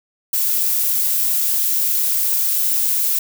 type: noise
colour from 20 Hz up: violet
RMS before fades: -18 dBFS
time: 0.33-3.19 s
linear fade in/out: 5 ms
effects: none